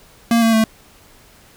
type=tone with pitch steps; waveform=square; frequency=231.8 / 226.5 / 221.3 Hz; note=A#3 / A#3 / A3; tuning=-10 / -50 / +10 cents; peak=-12 dBFS; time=0.31-0.64 s; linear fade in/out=2 ms; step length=110 ms; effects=pink hiss -48 dBFS RMS until 1.56 s